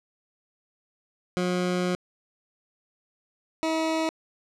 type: tone pair in turn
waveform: 20% pulse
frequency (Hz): 180 / 320.7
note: F#3 / E4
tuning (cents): -47 / -48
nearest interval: minor seventh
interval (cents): 999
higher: second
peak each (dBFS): -19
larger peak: neither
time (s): 1.37-1.95 / 3.63-4.09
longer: first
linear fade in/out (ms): 0
effects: low-pass 7000 Hz 12 dB/octave